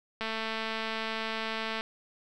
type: click train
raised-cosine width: 0.3 ms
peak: -18 dBFS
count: 356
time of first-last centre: 0.21-1.809 s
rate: 222 Hz
effects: none